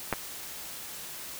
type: clicks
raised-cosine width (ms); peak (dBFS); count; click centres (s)
0.5; -11 / -19; 2; 0.127 / 0.136
effects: white hiss -41 dBFS RMS until 1.39 s